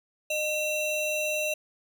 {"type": "ring-modulated tone", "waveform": "square", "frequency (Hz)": 1661.2, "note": "G#6", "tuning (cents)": 0, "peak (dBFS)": -24, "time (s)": [0.3, 1.54], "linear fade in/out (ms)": 5, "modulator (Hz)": 1050, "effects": []}